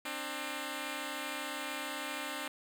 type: tone pair together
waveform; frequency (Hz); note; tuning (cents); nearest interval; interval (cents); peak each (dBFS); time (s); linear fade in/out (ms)
5% pulse; 266.4 / 299.4; C4 / D4; +31 / +33; major second; 202; -29 / -28; 0.05-2.48; 5
effects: none